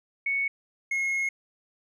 sine / triangle tone pair in turn, 2217 / 2163 Hz, C#7 / C#7, 0 / -43 cents, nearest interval unison, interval 43 cents, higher first, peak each -24 / -23 dBFS, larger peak second, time 0.26-0.48 / 0.91-1.29 s, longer second, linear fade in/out 5 ms, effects resampled to 24000 Hz

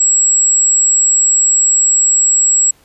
sine tone, 7700 Hz, B8, 45 cents flat, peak -8 dBFS, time 0-2.71 s, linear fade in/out 5 ms, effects pink hiss -51 dBFS RMS until 2.84 s + resampled to 32000 Hz

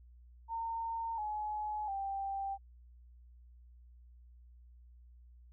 sine tone with pitch steps, 913 / 847 / 785.7 Hz, A#5 / G#5 / G5, -36 / +34 / +4 cents, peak -35 dBFS, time 0.48-2.58 s, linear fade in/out 50 ms, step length 700 ms, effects added 60 Hz sine -55 dBFS peak until 5.52 s

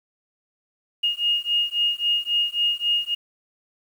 sine beating tone pair, 2851 / 2854.7 Hz, F7 / F7, +35 / +37 cents, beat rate 3.7 Hz, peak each -23 dBFS, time 1.03-3.15 s, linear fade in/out 10 ms, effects 8-bit

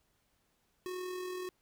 square tone with amplitude modulation, 365.8 Hz, F#4, 20 cents flat, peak -37 dBFS, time 0.86-1.49 s, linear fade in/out 0 ms, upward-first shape sine, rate 41 Hz, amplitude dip 35%, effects pink hiss -75 dBFS RMS until 1.61 s

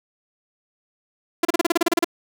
sawtooth tone bursts, 340 Hz, F4, 46 cents flat, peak -11 dBFS, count 12, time 1.43-2.045 s, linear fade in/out 5 ms, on 21 ms, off 33 ms, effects none

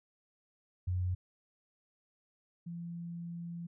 sine tone pair in turn, 90.7 / 170.58 Hz, F#2 / F3, -34 / -40 cents, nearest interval major seventh, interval 1094 cents, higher second, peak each -30 / -39 dBFS, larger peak first, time 0.87-1.15 / 2.66-3.67 s, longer second, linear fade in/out 10 ms, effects none

